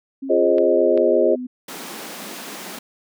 sine tone with pitch glide, 270.2 to 250.7 Hz, C#4 to B3, -44 to +26 cents, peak -26 dBFS, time 0.22-1.47 s, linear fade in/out 10 ms, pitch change -130 cents, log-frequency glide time 0.55-1.07 s
sine chord, F minor seventh, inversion none, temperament equal with one note detuned, 349.2 / 415.3 / 533.3 / 622.3 Hz, F4 / Ab4 / C5 / Eb5, 0 / 0 / +33 / 0 cents, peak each -19 dBFS, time 0.29-1.36 s, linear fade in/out 20 ms
clicks, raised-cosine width 0.3 ms, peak -19 dBFS, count 2, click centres 0.583 / 0.976 s
pink high-pass noise, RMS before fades -34 dBFS, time 1.68-2.79 s, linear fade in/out 5 ms, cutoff 180 Hz, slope 48 dB/octave
effects none

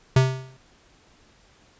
square tone with exponential decay, 130.81 Hz, C3, in tune, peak -12 dBFS, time 0.16-0.57 s, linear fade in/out 5 ms, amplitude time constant 87 ms, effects pink hiss -57 dBFS RMS until 1.79 s + resampled to 16000 Hz

